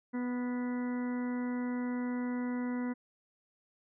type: harmonic tone with a mistuned harmonic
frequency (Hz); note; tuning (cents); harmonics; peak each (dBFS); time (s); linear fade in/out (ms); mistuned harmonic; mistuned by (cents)
246.9; B3; 0; 1 / 2 / 3 / 4 / 5 / 6 / 7 / 8; -32 / -44 / -52 / -47 / -56 / -51 / -56 / -50; 0.13-2.94; 20; 6; -20
effects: none